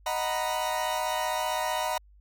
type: chord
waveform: 40% pulse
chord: B major seventh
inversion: first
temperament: equal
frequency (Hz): 622.3 / 740 / 932.3 / 987.8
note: D#5 / F#5 / A#5 / B5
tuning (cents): 0 / 0 / 0 / 0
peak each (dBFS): -32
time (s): 0.06-1.98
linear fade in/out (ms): 5
effects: added 50 Hz sine -53 dBFS peak until 2.2 s